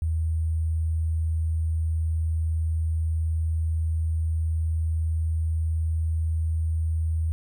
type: tone with sample-and-hold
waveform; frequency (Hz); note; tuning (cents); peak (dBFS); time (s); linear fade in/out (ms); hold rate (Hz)
sine; 80.4; E2; -43; -22; 0.02-7.32; 0; 8820
effects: none

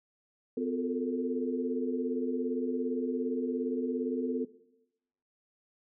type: tone cluster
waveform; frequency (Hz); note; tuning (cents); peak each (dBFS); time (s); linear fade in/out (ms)
sine; 253.6 / 353.9 / 434.5 / 451.9; B3 / F4 / A4 / A4; +46 / +23 / -22 / +46; -32 / -38 / -37 / -35; 0.57-4.45; 5
effects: noise-tail reverb RT60 0.9 s tail -17 dB re dry

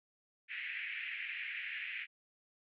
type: band-pass noise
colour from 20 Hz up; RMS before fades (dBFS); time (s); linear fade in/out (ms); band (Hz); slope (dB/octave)
white; -42; 0.48-2.07; 50; 1800 to 2600; 48
effects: none

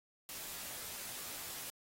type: noise with comb filter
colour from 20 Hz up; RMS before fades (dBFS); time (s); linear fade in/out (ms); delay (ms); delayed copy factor
white; -45; 0.29-1.7; 0; 19; -0.85
effects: AAC 48 kbps

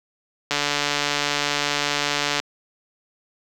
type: click train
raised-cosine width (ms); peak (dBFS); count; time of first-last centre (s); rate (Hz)
0.2; -4; 275; 0.51-2.4; 145
effects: high-pass 150 Hz 12 dB/octave + 7-bit

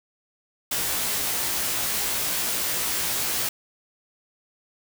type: noise with comb filter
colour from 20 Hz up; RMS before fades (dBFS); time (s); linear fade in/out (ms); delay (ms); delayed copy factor
white; -26; 0.71-3.49; 5; 17; +0.95
effects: none

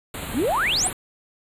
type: band-stop noise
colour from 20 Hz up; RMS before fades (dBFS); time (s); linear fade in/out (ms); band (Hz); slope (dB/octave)
pink; -32; 0.14-0.93; 2; 4200 to 7100; 96
type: exponential sweep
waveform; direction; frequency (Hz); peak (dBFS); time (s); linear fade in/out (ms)
sine; up; 195.4 to 11840; -19; 0.33-0.91; 50
type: tone with exponential growth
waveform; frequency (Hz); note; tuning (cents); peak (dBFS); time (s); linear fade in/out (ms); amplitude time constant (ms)
triangle; 740; F#5; 0; -19; 0.79-0.87; 0; 16
effects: resampled to 32000 Hz

